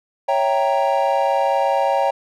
triangle chord, C# diminished seventh, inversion none, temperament equal, 554.4 / 659.3 / 784 / 932.3 Hz, C#5 / E5 / G5 / Bb5, 0 / 0 / 0 / 0 cents, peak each -18 / -22 / -18 / -20 dBFS, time 0.28-2.11 s, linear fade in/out 10 ms, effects none

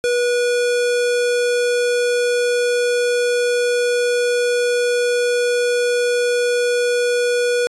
square tone, 485.8 Hz, B4, 29 cents flat, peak -16 dBFS, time 0.04-7.67 s, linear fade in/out 0 ms, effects resampled to 24000 Hz

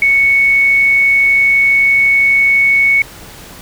sine tone, 2217 Hz, C#7, in tune, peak -7 dBFS, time 0.02-3.02 s, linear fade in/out 2 ms, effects pink hiss -34 dBFS RMS until 3.61 s

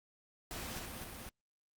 pink noise with echo, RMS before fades -43 dBFS, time 0.51-0.79 s, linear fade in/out 0 ms, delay 250 ms, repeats 2, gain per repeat -2 dB, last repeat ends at 1.29 s, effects Opus 48 kbps

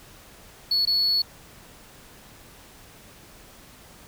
triangle tone with dropouts, 4400 Hz, C#8, 14 cents flat, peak -17 dBFS, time 0.71-1.22 s, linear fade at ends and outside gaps 5 ms, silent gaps 0.853-0.872 s, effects tanh soft clip ceiling -15 dBFS + pink hiss -49 dBFS RMS until 4.07 s

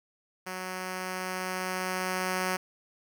5% pulse tone with level ramp, 185 Hz, F#3, in tune, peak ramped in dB -24 to -16 dBFS, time 0.46-2.57 s, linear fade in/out 10 ms, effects none

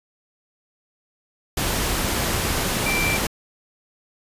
sine tone in noise, 2349 Hz, D7, in tune, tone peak -22 dBFS, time 2.86-3.17 s, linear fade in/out 5 ms, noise pink, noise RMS -23 dBFS, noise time 1.57-3.27 s, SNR -2 dB, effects resampled to 32000 Hz

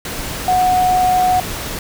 sine tone in noise, 734 Hz, F#5, 14 cents flat, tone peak -11 dBFS, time 0.48-1.4 s, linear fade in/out 2 ms, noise pink, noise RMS -25 dBFS, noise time 0.05-1.79 s, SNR +11 dB, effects none

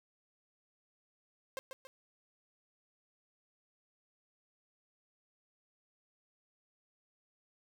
sawtooth tone with echo, 529 Hz, C5, 19 cents sharp, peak -34 dBFS, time 1.57-1.59 s, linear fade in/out 0 ms, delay 140 ms, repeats 2, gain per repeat -6 dB, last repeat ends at 1.87 s, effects none

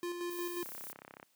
square tone with tremolo, 349.2 Hz, F4, in tune, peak -36 dBFS, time 0.03-0.63 s, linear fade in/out 0 ms, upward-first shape square, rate 5.6 Hz, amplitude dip 40%
violet noise, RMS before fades -46 dBFS, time 0.3-0.93 s, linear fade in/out 10 ms
click train, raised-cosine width 0.5 ms, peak -33 dBFS, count 21, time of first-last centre 0.63-1.229 s, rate 33.4 Hz
effects white hiss -72 dBFS RMS until 1.35 s + high-pass 150 Hz 12 dB/octave

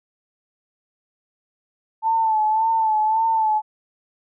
sine tone with vibrato, 880 Hz, A5, in tune, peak -16 dBFS, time 2.02-3.62 s, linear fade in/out 50 ms, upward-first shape sine, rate 1.8 Hz, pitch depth 47 cents each way, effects none

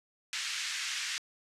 pink band-pass noise, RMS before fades -36 dBFS, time 0.33-1.18 s, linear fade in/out 0 ms, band 1700 to 7300 Hz, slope 24 dB/octave, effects resampled to 32000 Hz

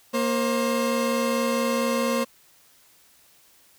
30% pulse tone pair together, 234.3 / 533 Hz, A#3 / C5, +9 / +32 cents, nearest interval octave + major second, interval 1423 cents, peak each -22 dBFS, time 0.13-2.25 s, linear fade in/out 20 ms, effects white hiss -57 dBFS RMS until 3.78 s

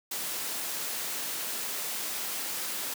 white noise, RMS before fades -34 dBFS, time 0.11-2.94 s, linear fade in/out 5 ms, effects high-pass 200 Hz 12 dB/octave

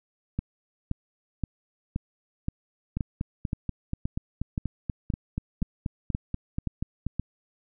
two click trains, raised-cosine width 5 ms, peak -16 / -15 dBFS, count 18 / 14, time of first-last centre 2.97-7.066 / 0.39-7.196 s, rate 4.15 / 1.91 Hz, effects none

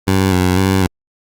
15% pulse tone with vibrato, 93.3 Hz, F#2, 15 cents sharp, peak -5 dBFS, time 0.07-0.87 s, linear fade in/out 10 ms, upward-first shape square, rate 2 Hz, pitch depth 40 cents each way, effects Opus 48 kbps

